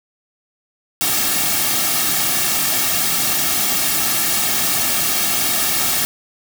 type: noise with comb filter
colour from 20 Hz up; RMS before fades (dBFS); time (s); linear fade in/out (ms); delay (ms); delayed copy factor
white; -18; 1.01-6.05; 0; 2; -0.65
effects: none